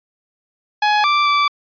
sawtooth tone with pitch steps, 839 / 1173 / 1162 Hz, G#5 / D6 / D6, +17 / -2 / -19 cents, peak -9 dBFS, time 0.82-1.48 s, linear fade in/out 5 ms, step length 220 ms, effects resampled to 11025 Hz

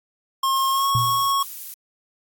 square tone with pitch glide, 1073 to 1101.9 Hz, C6 to C#6, +43 to -11 cents, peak -19 dBFS, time 0.43-1.43 s, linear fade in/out 5 ms, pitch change +46 cents, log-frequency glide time 0.7-0.88 s
violet noise bursts, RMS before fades -34 dBFS, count 3, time 0.56-1.74 s, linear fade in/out 2 ms, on 340 ms, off 80 ms
sine tone with exponential decay, 118.8 Hz, A#2, 33 cents sharp, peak -17 dBFS, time 0.95-1.34 s, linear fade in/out 0 ms, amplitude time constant 83 ms
effects AAC 64 kbps

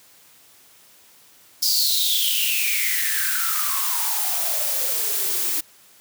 blue noise with high-pass filter sweep, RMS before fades -22 dBFS, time 1.62-5.61 s, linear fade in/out 10 ms, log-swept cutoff 5000 to 300 Hz, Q 9.9, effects white hiss -52 dBFS RMS until 6 s + high-pass 80 Hz 12 dB/octave

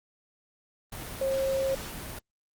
sine tone in noise, 537 Hz, C5, 45 cents sharp, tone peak -25 dBFS, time 1.21-1.75 s, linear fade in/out 5 ms, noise pink, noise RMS -39 dBFS, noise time 0.92-2.19 s, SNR +11 dB, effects Opus 32 kbps

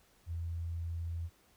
sine tone, 84 Hz, E2, 33 cents sharp, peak -35 dBFS, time 0.26-1.3 s, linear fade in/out 50 ms, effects pink hiss -67 dBFS RMS until 1.56 s

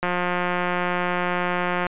click train, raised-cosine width 0.5 ms, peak -9 dBFS, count 328, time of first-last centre 0.03-1.867 s, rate 178 Hz, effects resampled to 8000 Hz

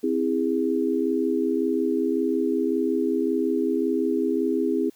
sine chord, C augmented, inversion none, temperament just, 261.6 / 327 / 408.8 Hz, C4 / E4 / G#4, 0 / -14 / -27 cents, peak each -25 dBFS, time 0.03-4.9 s, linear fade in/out 10 ms, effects white hiss -59 dBFS RMS until 4.95 s

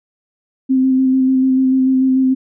sine tone with vibrato, 261.6 Hz, C4, in tune, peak -10 dBFS, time 0.69-2.35 s, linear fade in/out 20 ms, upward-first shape square, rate 6.8 Hz, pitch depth 13 cents each way, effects none

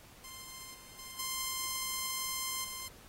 5% pulse tone with level steps, 1046.5 Hz, C6, in tune, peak -34 / -42 / -33 / -23 / -29 dBFS, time 0.24-2.88 s, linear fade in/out 2 ms, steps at 0.74 / 0.99 / 1.19 / 2.64 s, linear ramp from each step 2 ms, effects pink hiss -57 dBFS RMS until 3.08 s + AAC 48 kbps

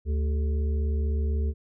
harmonic tone with a mistuned harmonic, 73.42 Hz, D2, in tune, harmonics 1 / 3 / 5 / 6, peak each -23 / -38 / -40 / -41 dBFS, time 0.05-1.54 s, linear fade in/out 50 ms, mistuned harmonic 5, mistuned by +80 cents, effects none

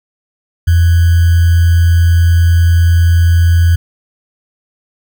sine tone with sample-and-hold, 84.8 Hz, E2, 50 cents sharp, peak -5 dBFS, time 0.67-3.76 s, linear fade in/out 10 ms, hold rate 1575 Hz, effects none

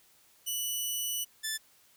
10% pulse tone pair in turn, 2960 / 1753.4 Hz, F#7 / A6, 0 / -7 cents, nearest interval major sixth, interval 907 cents, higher first, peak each -23 dBFS, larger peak neither, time 0.46-1.25 / 1.43-1.58 s, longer first, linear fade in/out 20 ms, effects white hiss -63 dBFS RMS until 1.96 s

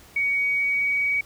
sine tone with pitch glide, 2246 to 2262 Hz, C#7 to C#7, +22 to +34 cents, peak -20 dBFS, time 0.16-1.21 s, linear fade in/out 5 ms, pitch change +12 cents, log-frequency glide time 0.3-1.01 s, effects pink hiss -50 dBFS RMS until 1.25 s

